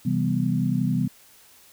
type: chord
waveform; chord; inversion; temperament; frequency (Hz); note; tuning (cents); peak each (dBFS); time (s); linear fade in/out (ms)
sine; C major seventh; none; equal; 130.81 / 164.81 / 196 / 246.9; C3 / E3 / G3 / B3; 0 / 0 / 0 / 0; -26; 0.05-1.08; 10
effects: white hiss -53 dBFS RMS until 1.72 s